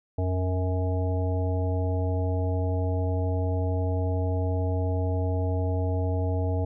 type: harmonic tone with a mistuned harmonic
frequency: 92.4 Hz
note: F#2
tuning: 2 cents flat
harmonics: 1 / 3 / 5 / 7 / 9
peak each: -24 / -34 / -34 / -35 / -40 dBFS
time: 0.18-6.65 s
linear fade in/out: 5 ms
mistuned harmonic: 1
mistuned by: -71 cents
effects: none

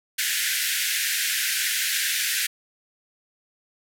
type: band-pass noise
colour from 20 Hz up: pink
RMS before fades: -25 dBFS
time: 0.18-2.47 s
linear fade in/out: 10 ms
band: 1500 to 16000 Hz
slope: 96 dB/octave
effects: none

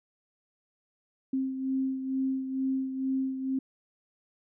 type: beating tone pair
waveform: sine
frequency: 264.5 / 266.7 Hz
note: C4 / C4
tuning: +19 / +33 cents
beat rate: 2.2 Hz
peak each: -28 / -36 dBFS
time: 1.33-3.59 s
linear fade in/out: 5 ms
effects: none

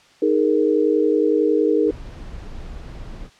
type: chord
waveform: sine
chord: D# suspended fourth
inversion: none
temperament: equal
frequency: 311.1 / 415.3 / 466.2 Hz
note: D#4 / G#4 / A#4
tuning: 0 / 0 / 0 cents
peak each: -19 dBFS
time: 0.22-1.91 s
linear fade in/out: 5 ms
type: noise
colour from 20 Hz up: brown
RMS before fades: -34 dBFS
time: 1.85-3.3 s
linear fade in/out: 50 ms
effects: white hiss -52 dBFS RMS until 3.39 s + low-pass 5000 Hz 12 dB/octave

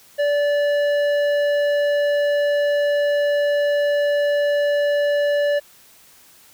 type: tone with tanh clipping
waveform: triangle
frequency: 580 Hz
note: D5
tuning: 22 cents flat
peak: -18 dBFS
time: 0.18-5.6 s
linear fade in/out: 20 ms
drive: 16 dB
effects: white hiss -50 dBFS RMS until 6.53 s

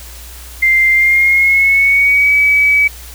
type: tone with pitch glide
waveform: sine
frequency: 2093 to 2282 Hz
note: C7 to C#7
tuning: 0 to +50 cents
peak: -7 dBFS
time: 0.62-2.88 s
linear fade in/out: 10 ms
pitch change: +150 cents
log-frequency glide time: 0.92-2.34 s
effects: added 60 Hz sine -32 dBFS peak until 3.14 s + white hiss -35 dBFS RMS until 3.14 s

